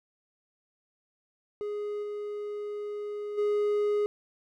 triangle tone with level steps, 415.3 Hz, G#4, in tune, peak -29 / -31 / -22 dBFS, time 1.61-4.06 s, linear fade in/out 0 ms, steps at 2.02 / 3.37 s, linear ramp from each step 20 ms, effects none

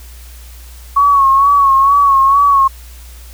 sine tone with vibrato, 1108.7 Hz, C#6, in tune, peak -6 dBFS, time 0.96-2.68 s, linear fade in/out 10 ms, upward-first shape sine, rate 2.2 Hz, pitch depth 52 cents each way, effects added 60 Hz sine -32 dBFS peak until 3.33 s + white hiss -41 dBFS RMS until 3.33 s

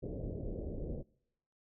pink low-pass noise, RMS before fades -40 dBFS, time 0.02-1.03 s, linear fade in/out 20 ms, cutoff 580 Hz, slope 48 dB/octave, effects noise-tail reverb RT60 0.8 s tail -26 dB re dry

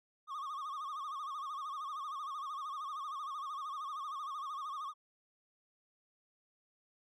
triangle tone with vibrato, 1161 Hz, D6, 20 cents flat, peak -37 dBFS, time 0.27-4.94 s, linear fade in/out 50 ms, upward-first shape sine, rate 13 Hz, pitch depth 130 cents each way, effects none

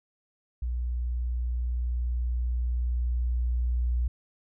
sine tone with level ramp, 60.5 Hz, B1, 35 cents flat, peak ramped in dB -27 to -23 dBFS, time 0.62-4.08 s, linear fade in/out 5 ms, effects none

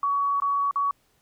sine tone with dropouts, 1127 Hz, C#6, 28 cents sharp, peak -21 dBFS, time 0.03-0.91 s, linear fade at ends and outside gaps 2 ms, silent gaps 0.401-0.42 / 0.711-0.758 s, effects pink hiss -66 dBFS RMS until 1.21 s

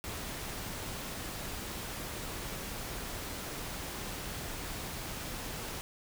pink noise, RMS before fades -40 dBFS, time 0.04-5.81 s, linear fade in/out 0 ms, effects none

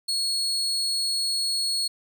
35% pulse tone, 4336 Hz, C#8, 39 cents flat, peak -22 dBFS, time 0.08-1.88 s, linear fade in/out 10 ms, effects none

